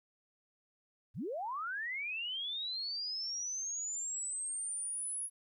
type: linear sweep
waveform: sine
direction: up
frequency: 67.2 to 10548 Hz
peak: -36 dBFS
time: 1.14-5.3 s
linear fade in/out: 50 ms
effects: 13-bit